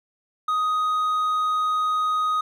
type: tone with hard clipping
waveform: sine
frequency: 1250 Hz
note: D#6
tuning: 8 cents sharp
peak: -21 dBFS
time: 0.48-2.41 s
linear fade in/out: 5 ms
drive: 3 dB
effects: none